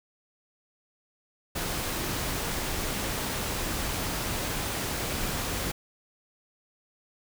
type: noise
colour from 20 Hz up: pink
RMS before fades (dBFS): -31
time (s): 1.55-5.72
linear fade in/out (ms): 10
effects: none